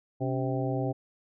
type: harmonic tone with a mistuned harmonic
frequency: 130 Hz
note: C3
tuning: 11 cents flat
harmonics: 1 / 2 / 3 / 4 / 5 / 6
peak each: -30 / -33 / -35 / -36 / -37 / -38 dBFS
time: 0.2-0.93 s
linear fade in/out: 20 ms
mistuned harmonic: 2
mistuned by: +120 cents
effects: none